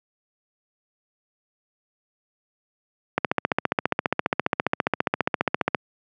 click train, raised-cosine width 0.5 ms, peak -4 dBFS, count 39, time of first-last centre 3.18-5.748 s, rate 14.8 Hz, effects high-pass 150 Hz 12 dB/octave

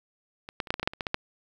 clicks, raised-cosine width 0.3 ms, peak -23 / -12 / -26 / -8 / -15 / -17 / -14 / -7 / -24 / -14 / -13 / -9 dBFS, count 12, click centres 0.489 / 0.602 / 0.672 / 0.705 / 0.741 / 0.797 / 0.83 / 0.875 / 0.935 / 1.008 / 1.068 / 1.144 s, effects 8-bit

